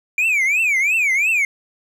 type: tone with vibrato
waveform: triangle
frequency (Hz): 2349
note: D7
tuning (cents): 0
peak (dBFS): -13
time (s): 0.18-1.45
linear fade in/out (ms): 2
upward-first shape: triangle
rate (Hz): 2.9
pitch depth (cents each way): 260
effects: none